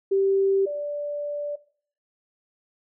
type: tone pair in turn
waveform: sine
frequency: 390 / 584.3 Hz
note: G4 / D5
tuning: -9 / -9 cents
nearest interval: perfect fifth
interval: 700 cents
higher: second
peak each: -18 / -26 dBFS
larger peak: first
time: 0.11-0.66 / 0.66-1.56 s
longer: second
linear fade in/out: 10 ms
effects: noise-tail reverb RT60 0.5 s tail -18 dB re dry